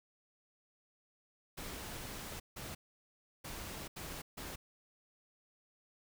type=noise bursts at uneven times; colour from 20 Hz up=pink; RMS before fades=-45 dBFS; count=5; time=1.57-2.4 / 2.56-2.75 / 3.44-3.88 / 3.96-4.22 / 4.37-4.56 s; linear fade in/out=10 ms; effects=none